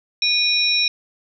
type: tone cluster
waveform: sine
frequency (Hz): 2460 / 3867 / 5480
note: D#7 / B7 / F8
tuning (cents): -20 / -37 / -34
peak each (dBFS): -20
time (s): 0.22-0.88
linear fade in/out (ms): 2
effects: none